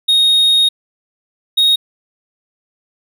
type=tone pair in turn; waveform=triangle; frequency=3729 / 3746 Hz; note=A#7 / A#7; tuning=0 / +8 cents; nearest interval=unison; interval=8 cents; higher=second; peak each=-7 dBFS; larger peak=neither; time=0.08-0.69 / 1.57-1.76 s; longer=first; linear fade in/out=10 ms; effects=none